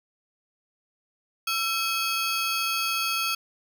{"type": "ring-modulated tone", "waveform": "25% pulse", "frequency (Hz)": 1947, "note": "B6", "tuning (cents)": -25, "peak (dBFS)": -18, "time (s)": [1.47, 3.35], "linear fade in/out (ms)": 5, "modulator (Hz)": 604, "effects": []}